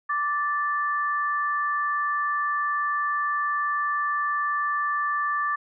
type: tone pair together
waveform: sine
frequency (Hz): 1170.6 / 1760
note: D6 / A6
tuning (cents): -6 / 0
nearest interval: perfect fifth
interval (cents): 706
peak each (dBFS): -24 / -28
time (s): 0.09-5.56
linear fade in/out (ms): 10
effects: none